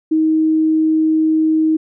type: tone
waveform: sine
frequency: 315.5 Hz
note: D#4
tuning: 24 cents sharp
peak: -11 dBFS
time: 0.11-1.77 s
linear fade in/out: 10 ms
effects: none